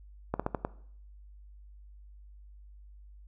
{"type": "slowing click train", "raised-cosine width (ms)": 1, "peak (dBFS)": -15, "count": 5, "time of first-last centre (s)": [0.34, 0.649], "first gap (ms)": 56, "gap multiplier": 1.22, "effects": ["noise-tail reverb RT60 0.6 s tail -19 dB re dry", "added 50 Hz sine -49 dBFS peak until 3.27 s"]}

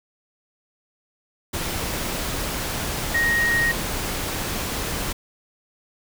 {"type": "tone in noise", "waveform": "sine", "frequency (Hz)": 1874, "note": "A#6", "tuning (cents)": 9, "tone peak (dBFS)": -18, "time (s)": [3.14, 3.72], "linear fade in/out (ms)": 10, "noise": "pink", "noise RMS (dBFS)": -27, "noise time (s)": [1.53, 5.13], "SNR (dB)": 6, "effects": []}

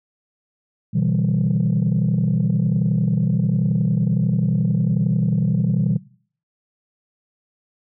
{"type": "chord", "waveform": "sine", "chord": "E minor seventh", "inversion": "second", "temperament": "equal with one note detuned", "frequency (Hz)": [123.47, 145.73, 164.81, 196], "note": ["B2", "D3", "E3", "G3"], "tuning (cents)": [0, -13, 0, 0], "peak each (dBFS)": [-20, -24, -19, -21], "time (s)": [0.93, 5.98], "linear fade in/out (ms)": 20, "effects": ["noise-tail reverb RT60 0.5 s tail -20 dB re dry", "tanh soft clip ceiling -11 dBFS"]}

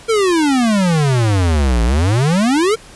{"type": "exponential two-way sweep", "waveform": "square", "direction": "down then up", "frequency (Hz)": [466.2, 55, 466.2], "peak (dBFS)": -12, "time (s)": [0.08, 2.76], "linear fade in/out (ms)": 20, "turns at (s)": 1.83, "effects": ["pink hiss -40 dBFS RMS until 2.95 s", "resampled to 24000 Hz"]}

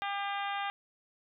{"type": "harmonic tone", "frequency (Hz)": 400.6, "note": "G4", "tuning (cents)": 38, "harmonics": [2, 3, 4, 5, 6, 7, 8, 9], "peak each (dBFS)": [-35, -39, -41, -43, -45, -46, -47, -48], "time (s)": [0.02, 0.7], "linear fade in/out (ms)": 0, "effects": []}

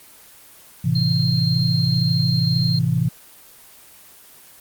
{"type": "chord", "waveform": "sine", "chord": "A minor", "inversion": "none", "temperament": "just", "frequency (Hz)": [110, 132, 165], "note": ["A2", "C3", "E3"], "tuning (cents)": [0, 16, 2], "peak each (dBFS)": [-23, -20, -20], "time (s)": [0.84, 3.09], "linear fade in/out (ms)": 10}
{"type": "tone", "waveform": "sine", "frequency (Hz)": 4200, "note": "C8", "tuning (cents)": 6, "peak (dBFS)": -23, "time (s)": [0.95, 2.79], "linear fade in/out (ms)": 5}
{"effects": ["white hiss -46 dBFS RMS until 4.6 s", "Opus 24 kbps"]}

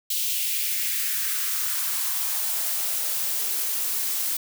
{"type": "noise with high-pass filter sweep", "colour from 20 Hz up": "blue", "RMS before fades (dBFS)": -26, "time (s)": [0.1, 4.37], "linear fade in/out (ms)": 5, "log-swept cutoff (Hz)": [3300, 220], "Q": 2.2, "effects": []}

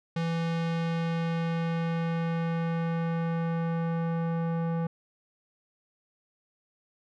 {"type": "tone with low-pass filter sweep", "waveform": "square", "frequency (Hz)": 166.2, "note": "E3", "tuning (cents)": 15, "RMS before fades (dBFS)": -29, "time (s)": [0.16, 4.87], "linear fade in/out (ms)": 5, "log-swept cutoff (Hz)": [4200, 1100], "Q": 0.85, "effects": []}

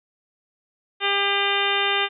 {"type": "harmonic tone with a mistuned harmonic", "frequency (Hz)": 400, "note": "G4", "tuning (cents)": 35, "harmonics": [1, 2, 3, 4, 5, 6, 7, 8, 9], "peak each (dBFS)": [-28, -28, -28, -28, -28, -28, -28, -28, -28], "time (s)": [1, 2.09], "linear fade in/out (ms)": 50, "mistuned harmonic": 8, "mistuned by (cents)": -54, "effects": []}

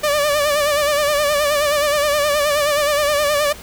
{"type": "tone with vibrato", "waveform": "sawtooth", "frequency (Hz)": 587.3, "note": "D5", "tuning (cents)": 0, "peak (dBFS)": -11, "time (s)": [0.03, 3.53], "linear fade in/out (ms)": 10, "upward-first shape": "sine", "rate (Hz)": 9.5, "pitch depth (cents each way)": 59, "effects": ["added 60 Hz sine -42 dBFS peak until 3.62 s", "pink hiss -37 dBFS RMS until 3.62 s"]}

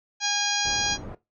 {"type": "harmonic tone", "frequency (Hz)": 818, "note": "G#5", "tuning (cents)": -26, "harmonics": [1, 2, 3, 4, 5, 6, 7, 8], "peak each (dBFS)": [-31, -31, -31, -31, -31, -31, -31, -31], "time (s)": [0.2, 0.98], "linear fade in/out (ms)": 50}
{"type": "low-pass noise", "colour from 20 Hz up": "pink", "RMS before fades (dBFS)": -38, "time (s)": [0.65, 1.15], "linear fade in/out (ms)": 5, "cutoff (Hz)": 880, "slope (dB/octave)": 12}
{"effects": ["noise-tail reverb RT60 0.2 s tail -17 dB re dry"]}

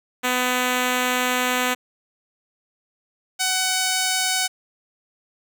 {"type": "tone pair in turn", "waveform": "5% pulse", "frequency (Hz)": [250.6, 749.1], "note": ["B3", "F#5"], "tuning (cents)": [25, 21], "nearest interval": "octave + perfect fifth", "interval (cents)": 1896, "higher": "second", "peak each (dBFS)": -8, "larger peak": "neither", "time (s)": [[0.23, 1.75], [3.39, 4.48]], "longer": "first", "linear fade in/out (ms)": 20, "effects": []}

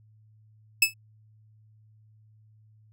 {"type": "tone with exponential decay", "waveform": "sawtooth", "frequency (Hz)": 2609, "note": "E7", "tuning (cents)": -18, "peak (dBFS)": -10, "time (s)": [0.82, 0.94], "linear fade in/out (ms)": 5, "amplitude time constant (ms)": 24, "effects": ["added 108 Hz sine -55 dBFS peak until 2.92 s"]}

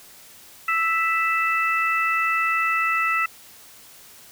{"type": "harmonic tone", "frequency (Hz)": 659.3, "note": "E5", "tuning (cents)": 0, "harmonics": [2, 3, 4], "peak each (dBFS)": [-22, -24, -25], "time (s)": [0.68, 3.26], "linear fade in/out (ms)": 5, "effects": ["white hiss -47 dBFS RMS until 4.31 s"]}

